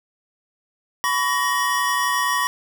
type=tone cluster; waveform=square; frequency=996 / 1127 / 1876 Hz; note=B5 / C#6 / A#6; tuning=+14 / +28 / +11 cents; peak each=-24 dBFS; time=1.04-2.47 s; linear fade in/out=0 ms; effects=none